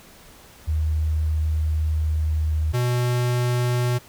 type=tone pair in turn; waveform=sine / square; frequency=77.78 / 122.76 Hz; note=D#2 / B2; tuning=0 / -10 cents; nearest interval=minor sixth; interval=790 cents; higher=second; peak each=-19 / -20 dBFS; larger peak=first; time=0.67-2.73 / 2.73-3.99 s; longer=first; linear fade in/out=20 ms; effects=pink hiss -48 dBFS RMS until 4.08 s